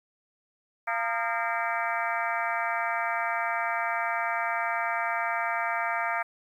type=harmonic tone with a mistuned harmonic; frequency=230 Hz; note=A#3; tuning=23 cents flat; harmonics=3 / 4 / 5 / 6 / 7 / 8 / 9 / 10; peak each=-32 / -33 / -34 / -35 / -35 / -36 / -37 / -37 dBFS; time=0.87-6.23 s; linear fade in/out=10 ms; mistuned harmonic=5; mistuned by=+100 cents; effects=10-bit